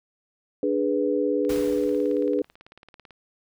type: chord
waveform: sine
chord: G# diminished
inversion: second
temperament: equal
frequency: 293.7 / 415.3 / 493.9 Hz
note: D4 / G#4 / B4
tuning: 0 / 0 / 0 cents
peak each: -25 dBFS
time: 0.63-2.42 s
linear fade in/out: 2 ms
type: click train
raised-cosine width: 0.3 ms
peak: -31 dBFS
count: 31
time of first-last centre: 1.45-3.107 s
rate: 18.1 Hz
type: noise with exponential decay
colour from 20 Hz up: pink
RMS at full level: -34 dBFS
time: 1.49-2.55 s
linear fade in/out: 5 ms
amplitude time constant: 230 ms
effects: none